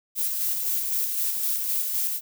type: noise with tremolo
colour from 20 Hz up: violet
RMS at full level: -25 dBFS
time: 0.15-2.21 s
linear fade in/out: 50 ms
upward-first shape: square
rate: 3.9 Hz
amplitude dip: 30%
effects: none